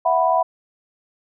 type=chord; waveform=sine; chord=E suspended second; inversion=none; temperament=equal with one note detuned; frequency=659.3 / 737 / 987.8 Hz; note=E5 / F#5 / B5; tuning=0 / -7 / 0 cents; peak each=-19 dBFS; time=0.05-0.43 s; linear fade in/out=10 ms; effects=none